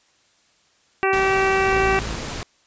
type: harmonic tone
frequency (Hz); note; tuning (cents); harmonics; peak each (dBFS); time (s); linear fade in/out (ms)
385.5; G4; -29; 1 / 2 / 3 / 4 / 5 / 6 / 7; -20 / -23 / -25 / -26 / -27 / -28 / -28; 1.03-1.99; 0
type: noise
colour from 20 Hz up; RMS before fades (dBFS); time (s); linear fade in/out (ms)
pink; -30; 1.13-2.43; 0
type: tone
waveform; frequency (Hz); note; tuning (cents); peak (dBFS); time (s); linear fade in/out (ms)
sawtooth; 55.3; A1; +9; -23; 1.72-2.15; 5
effects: white hiss -60 dBFS RMS until 2.66 s + resampled to 16000 Hz